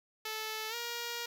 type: tone with pitch glide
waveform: 5% pulse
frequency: 436.2 to 472.9 Hz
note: A4 to A#4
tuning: -15 to +25 cents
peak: -25 dBFS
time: 0.25-1.26 s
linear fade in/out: 5 ms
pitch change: +140 cents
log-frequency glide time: 0.69-0.75 s
effects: none